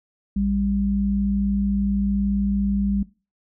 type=tone pair together; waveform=sine; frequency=58.26 / 199.2 Hz; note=A#1 / G3; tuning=0 / +28 cents; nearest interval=octave + major sixth; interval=2128 cents; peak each=-26 / -20 dBFS; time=0.36-3.03 s; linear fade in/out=5 ms; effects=noise-tail reverb RT60 0.3 s tail -19 dB re dry